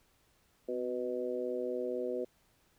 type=harmonic tone with a mistuned harmonic; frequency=124 Hz; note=B2; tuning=7 cents sharp; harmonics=2 / 3 / 4 / 5; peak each=-42 / -37 / -36 / -42 dBFS; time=0.68-2.25 s; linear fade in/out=10 ms; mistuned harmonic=2; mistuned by=+44 cents; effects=pink hiss -70 dBFS RMS until 2.78 s